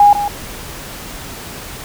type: tone with echo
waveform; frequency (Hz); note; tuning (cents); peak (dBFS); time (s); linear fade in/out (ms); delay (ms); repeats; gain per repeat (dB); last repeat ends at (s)
sine; 819; G#5; -24; -4; 0-0.13; 2; 150; 1; -11; 0.28
effects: pink hiss -30 dBFS RMS until 1.84 s